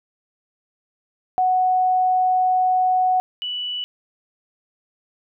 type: tone pair in turn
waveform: sine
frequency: 740 / 2960 Hz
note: F#5 / F#7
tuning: 0 / 0 cents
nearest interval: 2 octaves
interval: 2400 cents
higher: second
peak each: -15 / -24 dBFS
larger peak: first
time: 1.38-3.2 / 3.42-3.84 s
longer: first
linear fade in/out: 0 ms
effects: none